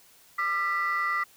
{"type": "tone cluster", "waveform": "sine", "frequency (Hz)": [1195, 1364, 1970], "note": ["D6", "F6", "B6"], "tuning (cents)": [30, -41, -5], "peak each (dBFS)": [-27, -32, -27], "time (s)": [0.38, 1.24], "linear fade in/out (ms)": 10, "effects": ["tanh soft clip ceiling -19 dBFS", "white hiss -57 dBFS RMS until 1.36 s"]}